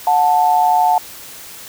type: tone pair together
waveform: sine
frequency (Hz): 727.9 / 880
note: F#5 / A5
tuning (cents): -29 / 0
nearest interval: minor third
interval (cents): 329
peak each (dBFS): -13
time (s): 0.07-0.98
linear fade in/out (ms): 2
effects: white hiss -35 dBFS RMS until 1.68 s